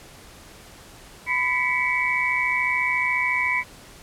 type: tone cluster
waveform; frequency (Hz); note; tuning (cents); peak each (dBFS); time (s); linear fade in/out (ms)
sine; 1001 / 1966 / 2139 / 2273; B5 / B6 / C7 / C#7; +23 / -8 / +38 / +43; -27 / -26 / -29 / -23; 1.26-3.64; 50
effects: pink hiss -46 dBFS RMS until 4.02 s + low-pass 12000 Hz 12 dB/octave